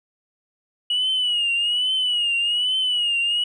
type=tone with vibrato; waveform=sine; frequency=2915 Hz; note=F#7; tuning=26 cents flat; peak=-17 dBFS; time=0.9-3.44 s; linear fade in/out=5 ms; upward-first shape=triangle; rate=1.2 Hz; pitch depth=100 cents each way; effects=tanh soft clip ceiling -16 dBFS